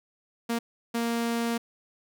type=tone bursts at uneven times; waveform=sawtooth; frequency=233.1 Hz; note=A#3; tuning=in tune; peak=-22 dBFS; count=2; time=0.49-0.59 / 0.94-1.58 s; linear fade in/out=10 ms; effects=none